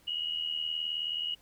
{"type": "tone pair together", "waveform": "sine", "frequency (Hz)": [2881, 2960], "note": ["F#7", "F#7"], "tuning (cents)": [-47, 0], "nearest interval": "unison", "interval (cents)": 47, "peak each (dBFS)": [-32, -37], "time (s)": [0.07, 1.35], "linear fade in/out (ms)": 10, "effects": ["pink hiss -63 dBFS RMS until 1.41 s"]}